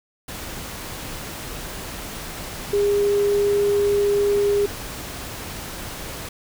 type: tone in noise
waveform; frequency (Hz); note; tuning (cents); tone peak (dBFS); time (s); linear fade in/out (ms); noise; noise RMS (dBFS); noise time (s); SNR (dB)
sine; 406.6; G#4; -37; -16; 2.73-4.66; 5; pink; -33; 0.28-6.29; +14
effects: none